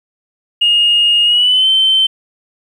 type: tone with pitch glide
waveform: sine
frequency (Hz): 2852 to 3092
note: F7 to G7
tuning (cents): +36 to -24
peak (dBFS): -7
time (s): 0.61-2.07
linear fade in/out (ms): 10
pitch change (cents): +140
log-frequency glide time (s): 1.24-1.68
effects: tanh soft clip ceiling -3 dBFS + 8-bit